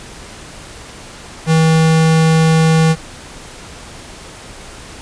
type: tone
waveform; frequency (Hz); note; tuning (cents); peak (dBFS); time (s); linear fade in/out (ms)
square; 160.7; E3; -44; -9; 1.46-2.96; 50
effects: pink hiss -34 dBFS RMS until 5.01 s + resampled to 22050 Hz